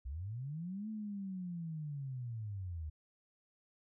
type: linear two-way sweep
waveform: sine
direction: up then down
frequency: 58.27 to 220 to 74.2 Hz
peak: -39 dBFS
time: 0.05-2.9 s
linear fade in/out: 10 ms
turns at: 0.89 s
effects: none